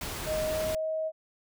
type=noise; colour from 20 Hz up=pink; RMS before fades=-36 dBFS; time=0.01-0.75 s; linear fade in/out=2 ms
type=tone with pitch glide; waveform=sine; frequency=622.3 to 633.5 Hz; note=D#5 to D#5; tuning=0 to +31 cents; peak=-28 dBFS; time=0.25-1.12 s; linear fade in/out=50 ms; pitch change=+31 cents; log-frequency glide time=0.4-0.87 s
effects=none